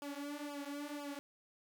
sawtooth tone with flanger, 288.3 Hz, D4, 32 cents flat, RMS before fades -44 dBFS, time 0.02-1.19 s, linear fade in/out 0 ms, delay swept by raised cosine 0.49 to 5.89 ms, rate 2 Hz, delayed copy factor -0.95, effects none

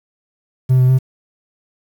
triangle tone with pitch steps, 128.9 / 127.5 / 130.4 Hz, C3 / C3 / C3, -26 / -44 / -5 cents, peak -6 dBFS, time 0.69-0.99 s, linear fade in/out 20 ms, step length 100 ms, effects tanh soft clip ceiling -2 dBFS + 7-bit

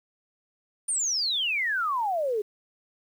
sine exponential sweep, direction down, 9400 to 401.2 Hz, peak -24 dBFS, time 0.88-2.42 s, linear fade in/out 10 ms, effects 9-bit

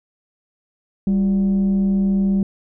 sine tone with frequency modulation, 196 Hz, G3, in tune, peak -13 dBFS, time 1.07-2.43 s, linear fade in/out 2 ms, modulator 159 Hz, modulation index 0.27, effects tanh soft clip ceiling -12 dBFS

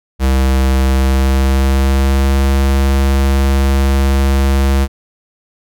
square tone with pitch glide, 66.1 to 67.96 Hz, C2 to C#2, +18 to -34 cents, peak -10 dBFS, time 0.19-4.88 s, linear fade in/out 50 ms, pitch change +48 cents, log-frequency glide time 0.83-2.38 s, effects none

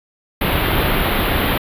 pink band-stop noise, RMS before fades -17 dBFS, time 0.41-1.58 s, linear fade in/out 5 ms, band 3800 to 12000 Hz, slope 48 dB/octave, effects resampled to 32000 Hz

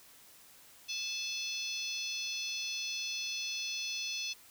harmonic tone with a mistuned harmonic, 861 Hz, A5, 38 cents flat, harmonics 3 / 4 / 5 / 6 / 7, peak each -40 / -41 / -42 / -43 / -43 dBFS, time 0.88-4.34 s, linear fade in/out 20 ms, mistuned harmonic 3, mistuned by +24 cents, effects white hiss -58 dBFS RMS until 4.5 s

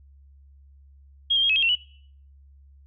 sine tone with pitch steps, 3262 / 3180 / 3259 / 2573 / 3227 / 2717 / 2947 Hz, G#7 / G7 / G#7 / E7 / G7 / F7 / F#7, -32 / +24 / -33 / -43 / +50 / -48 / -8 cents, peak -18 dBFS, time 1.3-1.755 s, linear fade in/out 10 ms, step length 65 ms, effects noise-tail reverb RT60 0.6 s tail -23 dB re dry + added 69 Hz sine -49 dBFS peak until 2.86 s

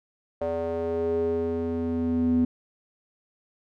square tone with band-pass filter sweep, 83.2 Hz, E2, 17 cents sharp, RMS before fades -26 dBFS, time 0.41-2.45 s, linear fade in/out 5 ms, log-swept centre 570 to 250 Hz, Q 4.9, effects none

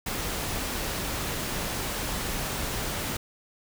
pink noise, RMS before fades -31 dBFS, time 0.06-3.17 s, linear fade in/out 5 ms, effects none

